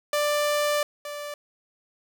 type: tone pair in turn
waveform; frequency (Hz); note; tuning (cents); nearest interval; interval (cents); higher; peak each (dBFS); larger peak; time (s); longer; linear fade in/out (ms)
sawtooth; 590 / 585.9; D5 / D5; +8 / -4; unison; 12; first; -18 / -29; first; 0.13-0.83 / 1.05-1.34; first; 2
effects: none